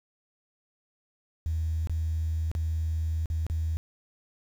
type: tone with dropouts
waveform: sine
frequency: 80.4 Hz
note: E2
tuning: 43 cents flat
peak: -25 dBFS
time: 1.46-3.77 s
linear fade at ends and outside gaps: 0 ms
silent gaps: 1.872-1.896 / 2.515-2.551 / 3.258-3.301 / 3.466-3.499 s
effects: tanh soft clip ceiling -21 dBFS + 9-bit